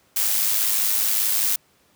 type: noise with amplitude modulation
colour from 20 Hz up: blue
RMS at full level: -19 dBFS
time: 0.16-1.56 s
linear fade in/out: 5 ms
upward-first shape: sine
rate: 105 Hz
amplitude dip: 45%
effects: pink hiss -60 dBFS RMS until 1.95 s + high-pass 100 Hz 12 dB/octave